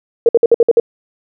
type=tone bursts; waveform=sine; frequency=466.2 Hz; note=A#4; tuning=in tune; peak=-4 dBFS; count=7; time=0.26-0.799 s; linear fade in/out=2 ms; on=29 ms; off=56 ms; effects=none